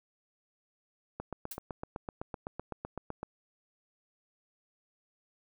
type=click train; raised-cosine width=1 ms; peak=-23 dBFS; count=17; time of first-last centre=1.2-3.23 s; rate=7.88 Hz
type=noise with exponential decay; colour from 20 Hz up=blue; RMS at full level=-35 dBFS; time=1.51-1.59 s; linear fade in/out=5 ms; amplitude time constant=17 ms
effects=none